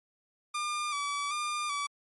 sawtooth tone with vibrato, 1174.7 Hz, D6, in tune, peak -27 dBFS, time 0.54-1.87 s, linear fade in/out 10 ms, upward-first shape square, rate 1.3 Hz, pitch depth 40 cents each way, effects MP3 48 kbps

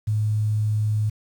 sine tone with quantisation, 106.9 Hz, A2, 49 cents flat, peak -19 dBFS, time 0.07-1.1 s, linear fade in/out 10 ms, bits 8, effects none

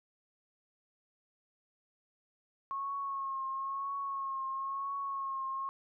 sine tone with vibrato, 1090 Hz, C#6, 29 cents flat, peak -34 dBFS, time 2.71-5.69 s, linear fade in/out 0 ms, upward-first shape triangle, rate 1 Hz, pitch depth 39 cents each way, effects none

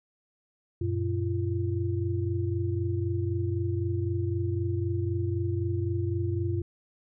sine tone cluster, 94.1 / 118 / 343.1 Hz, F#2 / A#2 / F4, +30 / +22 / -31 cents, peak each -28 / -32 / -32 dBFS, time 0.81-6.62 s, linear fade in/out 5 ms, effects none

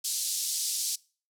pink band-pass noise, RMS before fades -31 dBFS, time 0.04-0.96 s, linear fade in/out 10 ms, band 4500 to 12000 Hz, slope 24 dB/octave, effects noise-tail reverb RT60 0.4 s tail -24 dB re dry

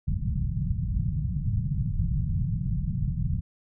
white low-pass noise, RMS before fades -27 dBFS, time 0.07-3.41 s, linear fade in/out 10 ms, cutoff 170 Hz, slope 48 dB/octave, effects none

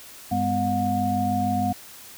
sine tone cluster, 98.3 / 204.2 / 250.8 / 721 Hz, G2 / G#3 / B3 / F#5, +5 / -29 / +27 / -45 cents, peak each -29 / -27 / -27 / -24 dBFS, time 0.31-1.73 s, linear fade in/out 10 ms, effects white hiss -44 dBFS RMS until 2.17 s

